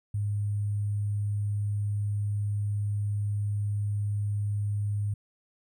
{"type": "tone with sample-and-hold", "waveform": "sine", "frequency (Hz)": 102.8, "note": "G#2", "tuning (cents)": -17, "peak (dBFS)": -26, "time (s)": [0.14, 5.14], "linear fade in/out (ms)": 5, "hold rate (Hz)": 8820, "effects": []}